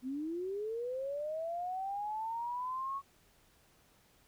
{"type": "linear sweep", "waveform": "sine", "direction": "up", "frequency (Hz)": [246.9, 1114], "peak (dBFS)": -35, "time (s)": [0.02, 3.02], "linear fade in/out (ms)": 50, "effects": ["pink hiss -67 dBFS RMS until 4.27 s"]}